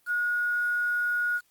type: tone with quantisation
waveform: sine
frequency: 1447 Hz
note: F#6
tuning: 39 cents flat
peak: -24 dBFS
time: 0.06-1.41 s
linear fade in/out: 50 ms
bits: 8
effects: white hiss -67 dBFS RMS until 1.5 s + Opus 32 kbps